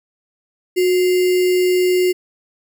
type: tone with sample-and-hold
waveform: sine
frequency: 364.6 Hz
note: F#4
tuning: 25 cents flat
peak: -12 dBFS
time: 0.76-2.13 s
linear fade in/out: 20 ms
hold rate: 2450 Hz
effects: none